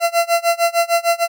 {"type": "tone with tremolo", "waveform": "40% pulse", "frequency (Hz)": 680, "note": "F5", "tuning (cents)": -46, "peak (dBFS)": -10, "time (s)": [0, 1.28], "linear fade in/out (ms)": 50, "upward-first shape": "sine", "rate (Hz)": 6.6, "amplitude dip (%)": 95, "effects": []}